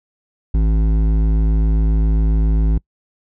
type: tone with hard clipping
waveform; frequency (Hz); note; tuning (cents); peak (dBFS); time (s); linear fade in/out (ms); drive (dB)
sine; 53.7; A1; -41; -14; 0.54-2.78; 5; 11
effects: noise-tail reverb RT60 0.1 s tail -25 dB re dry